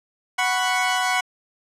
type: chord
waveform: 20% pulse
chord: F# suspended fourth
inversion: none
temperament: equal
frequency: 740 / 987.8 / 1108.7 Hz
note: F#5 / B5 / C#6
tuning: 0 / 0 / 0 cents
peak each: -17 / -20 / -22 dBFS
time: 0.38-1.21 s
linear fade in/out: 10 ms
effects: low-pass 9000 Hz 12 dB/octave